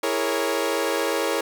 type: chord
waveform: sawtooth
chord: A# half-diminished seventh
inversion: second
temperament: equal with one note detuned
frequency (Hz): 329.6 / 412.4 / 466.2 / 554.4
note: E4 / G#4 / A#4 / C#5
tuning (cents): 0 / -12 / 0 / 0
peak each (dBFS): -25 / -24 / -23 / -23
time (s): 0.03-1.41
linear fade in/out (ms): 5
effects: none